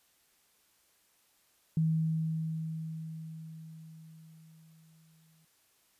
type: tone with exponential decay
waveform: sine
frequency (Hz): 160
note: D#3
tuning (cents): +49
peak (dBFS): -24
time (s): 1.77-5.45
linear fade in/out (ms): 2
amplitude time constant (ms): 800
effects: white hiss -69 dBFS RMS until 5.99 s + resampled to 32000 Hz